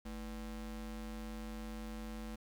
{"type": "ring-modulated tone", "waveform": "square", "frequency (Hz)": 135.3, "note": "C#3", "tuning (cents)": -42, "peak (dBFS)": -40, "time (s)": [0.05, 2.36], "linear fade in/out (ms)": 10, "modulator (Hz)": 85.3, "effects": ["11-bit"]}